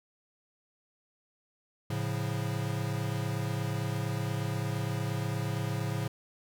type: chord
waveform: square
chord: A augmented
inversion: none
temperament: equal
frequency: 110 / 138.59 / 174.61 Hz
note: A2 / C#3 / E#3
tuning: 0 / 0 / 0 cents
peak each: -34 / -35 / -39 dBFS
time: 1.9-6.08 s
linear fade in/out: 5 ms
effects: none